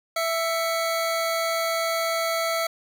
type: tone pair together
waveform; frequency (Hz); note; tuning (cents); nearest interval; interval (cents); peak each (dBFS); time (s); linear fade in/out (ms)
25% pulse; 661.5 / 2225; E5 / C#7; +6 / +6; octave + major sixth; 2100; -20 / -27; 0.16-2.67; 5
effects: none